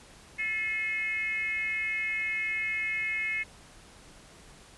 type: tone with frequency modulation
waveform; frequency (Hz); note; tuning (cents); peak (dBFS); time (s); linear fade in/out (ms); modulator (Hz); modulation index
sine; 2154; C7; +50; -28; 0.38-3.44; 20; 406; 0.68
effects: pink hiss -53 dBFS RMS until 4.77 s + resampled to 24000 Hz

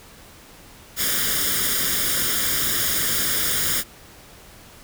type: noise with comb filter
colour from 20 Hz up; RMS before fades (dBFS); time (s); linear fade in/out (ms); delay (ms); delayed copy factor
white; -22; 0.96-3.84; 50; 0.58; +0.75
effects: pink hiss -46 dBFS RMS until 4.83 s

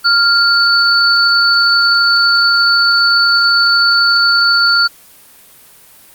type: tone pair together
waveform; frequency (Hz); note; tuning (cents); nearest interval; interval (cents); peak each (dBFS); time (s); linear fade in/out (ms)
sine; 1395 / 4484; F6 / C#8; -2 / +19; octave + minor sixth; 2021; -10; 0.04-4.88; 20
effects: white hiss -42 dBFS RMS until 6.14 s + Opus 32 kbps

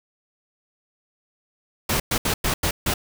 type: noise bursts at uneven times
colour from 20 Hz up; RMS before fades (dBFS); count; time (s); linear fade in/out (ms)
pink; -22; 6; 1.89-2 / 2.11-2.18 / 2.25-2.34 / 2.44-2.54 / 2.63-2.71 / 2.86-2.94; 5
effects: none

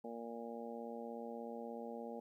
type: harmonic tone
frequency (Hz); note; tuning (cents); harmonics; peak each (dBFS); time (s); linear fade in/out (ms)
116.7; A#2; +2; 2 / 3 / 4 / 5 / 6 / 7; -48 / -55 / -48 / -51 / -56 / -52; 0.04-2.2; 5
effects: 13-bit

